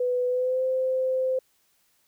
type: tone with pitch glide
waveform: sine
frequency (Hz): 496.6 to 518.3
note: B4 to C5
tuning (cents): +9 to -16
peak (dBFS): -22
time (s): 0-1.39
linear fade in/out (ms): 5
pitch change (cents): +75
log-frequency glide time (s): 0.27-0.63
effects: white hiss -67 dBFS RMS until 2.07 s